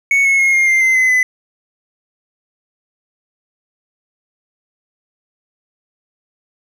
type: tone with pitch steps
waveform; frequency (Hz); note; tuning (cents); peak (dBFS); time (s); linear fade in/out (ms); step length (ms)
triangle; 2217 / 2186 / 2156 / 2127 / 2097 / 2069 / 2040 / 2012; C#7 / C#7 / C#7 / C7 / C7 / C7 / C7 / B6; 0 / -25 / -49 / +28 / +3 / -20 / -44 / +32; -8; 0.11-1.23; 2; 140
effects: none